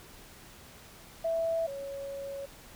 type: tone pair in turn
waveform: sine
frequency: 659.3 / 554.4 Hz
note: E5 / C#5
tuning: 0 / 0 cents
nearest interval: minor third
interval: 300 cents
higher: first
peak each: -27 / -36 dBFS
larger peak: first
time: 1.24-1.67 / 1.67-2.46 s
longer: second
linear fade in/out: 10 ms
effects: pink hiss -52 dBFS RMS until 2.75 s